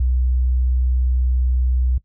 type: tone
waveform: sine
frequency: 62.8 Hz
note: B1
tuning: 30 cents sharp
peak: -15 dBFS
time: 0-1.98 s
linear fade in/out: 5 ms
effects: noise-tail reverb RT60 0.1 s tail -18 dB re dry